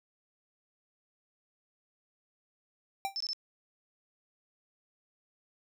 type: tone with exponential decay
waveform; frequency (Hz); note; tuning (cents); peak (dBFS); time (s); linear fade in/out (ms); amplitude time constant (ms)
square; 784; G5; 0; -28; 3.05-3.17; 0; 25
type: tone bursts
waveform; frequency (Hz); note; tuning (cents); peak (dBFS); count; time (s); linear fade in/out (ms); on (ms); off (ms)
sine; 5274; E8; 0; -32; 3; 3.16-3.332; 0; 44; 20
effects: none